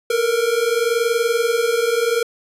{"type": "tone pair together", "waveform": "square", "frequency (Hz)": [453.6, 474.3], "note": ["A#4", "A#4"], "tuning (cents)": [-47, 30], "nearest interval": "minor second", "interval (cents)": 77, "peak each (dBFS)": [-21, -19], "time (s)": [0.1, 2.23], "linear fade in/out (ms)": 5, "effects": ["resampled to 32000 Hz", "9-bit"]}